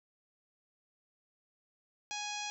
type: harmonic tone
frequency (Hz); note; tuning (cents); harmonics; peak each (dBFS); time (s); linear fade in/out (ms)
830.6; G#5; 0; 1 / 2 / 3 / 4 / 5 / 6 / 7 / 8 / 9; -42 / -49 / -43 / -45 / -47 / -49 / -45 / -50 / -55; 2.11-2.5; 0
effects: none